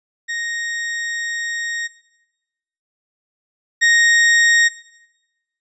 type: tone pair in turn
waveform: 40% pulse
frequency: 1864.7 / 1864.7 Hz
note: A#6 / A#6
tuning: 0 / 0 cents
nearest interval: unison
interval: 0 cents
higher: neither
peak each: -21 / -10 dBFS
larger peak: second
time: 0.28-1.88 / 3.81-4.69 s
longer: first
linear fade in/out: 20 ms
effects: noise-tail reverb RT60 1.0 s tail -18 dB re dry + resampled to 22050 Hz

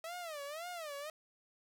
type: tone with vibrato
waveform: sawtooth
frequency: 635 Hz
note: D#5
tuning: 35 cents sharp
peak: -38 dBFS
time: 0.04-1.1 s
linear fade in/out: 2 ms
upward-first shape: sine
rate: 1.9 Hz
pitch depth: 210 cents each way
effects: none

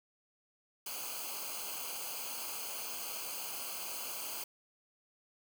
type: noise with comb filter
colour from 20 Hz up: white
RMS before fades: -41 dBFS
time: 0.86-4.44 s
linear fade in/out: 5 ms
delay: 0.54 ms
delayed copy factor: -0.85
effects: none

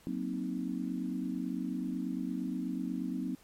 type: chord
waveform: sine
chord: C half-diminished seventh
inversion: second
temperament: equal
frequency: 185 / 233.1 / 261.6 / 311.1 Hz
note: Gb3 / Bb3 / C4 / Eb4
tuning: 0 / 0 / 0 / 0 cents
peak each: -38 / -39 / -36 / -40 dBFS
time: 0.07-3.35 s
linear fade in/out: 0 ms
effects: pink hiss -61 dBFS RMS until 3.43 s + MP3 64 kbps

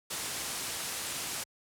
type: low-pass noise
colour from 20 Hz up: white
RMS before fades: -37 dBFS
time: 0.1-1.44 s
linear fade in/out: 10 ms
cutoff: 11000 Hz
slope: 24 dB/octave
effects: high-pass 60 Hz 12 dB/octave

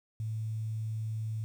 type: tone with quantisation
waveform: sine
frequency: 110 Hz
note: A2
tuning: in tune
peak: -32 dBFS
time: 0.2-1.44 s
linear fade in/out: 0 ms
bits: 10
effects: none

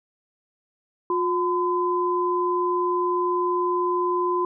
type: tone pair together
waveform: sine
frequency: 357.1 / 1015.9 Hz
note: F4 / B5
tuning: +39 / +49 cents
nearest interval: octave + tritone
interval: 1810 cents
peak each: -23 dBFS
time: 1.1-4.45 s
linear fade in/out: 2 ms
effects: none

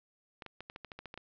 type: clicks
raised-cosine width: 0.3 ms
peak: -28 dBFS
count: 11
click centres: 0.422 / 0.463 / 0.606 / 0.699 / 0.761 / 0.847 / 0.918 / 0.99 / 1.057 / 1.141 / 1.176 s
effects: low-pass 5000 Hz 12 dB/octave

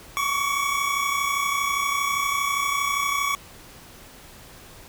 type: tone pair together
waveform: 25% pulse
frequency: 1108.7 / 1141.2 Hz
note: C#6 / C#6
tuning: 0 / +50 cents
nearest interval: minor second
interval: 50 cents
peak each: -22 / -21 dBFS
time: 0.17-3.35 s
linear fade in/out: 0 ms
effects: pink hiss -46 dBFS RMS until 4.88 s

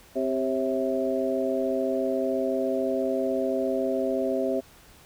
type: harmonic tone with a mistuned harmonic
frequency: 130.81 Hz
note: C3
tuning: in tune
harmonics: 2 / 3 / 4 / 5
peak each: -29 / -29 / -29 / -29 dBFS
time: 0.15-4.61 s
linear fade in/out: 20 ms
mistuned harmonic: 4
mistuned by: +55 cents
effects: pink hiss -53 dBFS RMS until 5.05 s

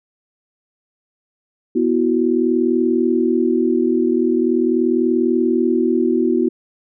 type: chord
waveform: sine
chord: B suspended fourth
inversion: none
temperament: equal with one note detuned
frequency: 246.1 / 329.6 / 370 Hz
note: B3 / E4 / F#4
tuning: -6 / 0 / 0 cents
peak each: -18 dBFS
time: 1.75-6.49 s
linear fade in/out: 10 ms
effects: none

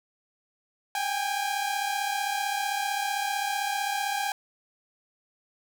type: tone pair together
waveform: sawtooth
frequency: 786.4 / 822 Hz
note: G5 / G#5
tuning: +5 / -18 cents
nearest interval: minor second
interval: 77 cents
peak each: -26 dBFS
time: 0.95-4.32 s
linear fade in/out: 2 ms
effects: none

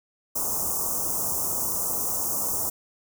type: band-stop noise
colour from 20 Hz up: white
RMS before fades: -27 dBFS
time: 0.35-2.7 s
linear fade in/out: 10 ms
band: 1200 to 5900 Hz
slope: 48 dB/octave
effects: none

